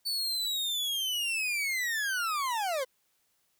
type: linear sweep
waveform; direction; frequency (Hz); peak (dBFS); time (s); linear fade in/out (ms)
40% pulse; down; 4526 to 493.9; -28; 0.05-2.85; 20
effects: white hiss -73 dBFS RMS until 3.59 s